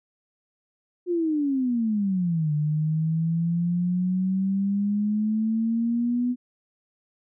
sine exponential two-way sweep, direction down then up, 361 to 148.6 to 248.9 Hz, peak -21 dBFS, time 1.06-6.36 s, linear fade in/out 50 ms, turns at 2.53 s, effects none

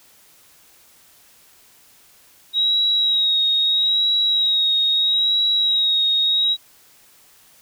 sine tone with vibrato, 3812 Hz, A#7, 38 cents sharp, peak -15 dBFS, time 2.53-6.57 s, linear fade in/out 50 ms, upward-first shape sine, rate 0.77 Hz, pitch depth 33 cents each way, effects white hiss -52 dBFS RMS until 7.61 s

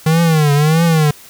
square tone with vibrato, 155.56 Hz, D#3, in tune, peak -10 dBFS, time 0.06-1.11 s, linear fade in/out 5 ms, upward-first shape triangle, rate 1.6 Hz, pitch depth 160 cents each way, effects white hiss -40 dBFS RMS until 1.29 s

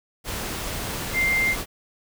sine tone in noise, 2098 Hz, C7, 4 cents sharp, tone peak -19 dBFS, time 1.13-1.56 s, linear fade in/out 50 ms, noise pink, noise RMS -30 dBFS, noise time 0.24-1.66 s, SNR +8 dB, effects none

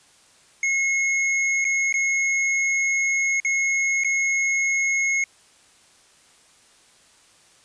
square tone with dropouts, 2169 Hz, C#7, 38 cents flat, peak -20 dBFS, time 0.63-5.24 s, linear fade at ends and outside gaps 2 ms, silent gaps 1.644-1.65 / 1.926-1.94 / 3.401-3.448 / 4.037-4.046 s, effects white hiss -55 dBFS RMS until 7.64 s + resampled to 22050 Hz

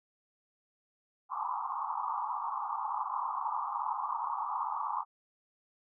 pink band-pass noise, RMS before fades -35 dBFS, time 1.29-5.05 s, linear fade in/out 50 ms, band 820 to 1200 Hz, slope 96 dB/octave, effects none

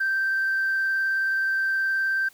sine tone with vibrato, 1563 Hz, G6, 6 cents flat, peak -20 dBFS, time 0-2.29 s, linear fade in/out 10 ms, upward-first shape sine, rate 19 Hz, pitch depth 8 cents each way, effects tanh soft clip ceiling -18 dBFS + white hiss -55 dBFS RMS until 2.33 s

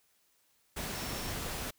sine tone in noise, 5440 Hz, F8, 46 cents flat, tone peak -48 dBFS, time 0.94-1.31 s, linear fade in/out 10 ms, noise pink, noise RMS -38 dBFS, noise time 0.76-1.71 s, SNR -13 dB, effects white hiss -71 dBFS RMS until 1.78 s

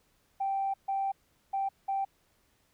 sine tone bursts at uneven times, 782 Hz, G5, 4 cents flat, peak -27 dBFS, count 4, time 0.4-0.74 / 0.88-1.12 / 1.53-1.69 / 1.88-2.05 s, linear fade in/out 10 ms, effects tanh soft clip ceiling -23 dBFS + pink hiss -70 dBFS RMS until 2.73 s

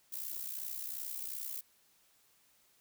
violet noise with amplitude modulation, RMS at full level -38 dBFS, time 0.12-1.61 s, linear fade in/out 10 ms, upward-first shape sine, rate 62.7 Hz, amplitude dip 70%, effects white hiss -69 dBFS RMS until 2.8 s

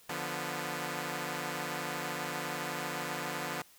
5% pulse chord, B diminished, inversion first, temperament equal, 146.83 / 174.61 / 246.9 Hz, D3 / F3 / B3, 0 / 0 / 0 cents, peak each -28 dBFS, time 0.09-3.62 s, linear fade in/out 5 ms, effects white hiss -60 dBFS RMS until 3.78 s

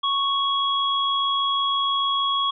sine tone pair together, 1108.7 / 3325 Hz, C#6 / G#7, 0 / +1 cents, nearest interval octave + perfect fifth, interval 1901 cents, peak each -22 / -23 dBFS, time 0.03-2.51 s, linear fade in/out 10 ms, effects none

